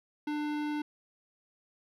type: tone with hard clipping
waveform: sine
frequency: 298.1 Hz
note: D4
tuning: 26 cents sharp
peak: -33 dBFS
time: 0.27-0.82 s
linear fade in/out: 5 ms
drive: 18 dB
effects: none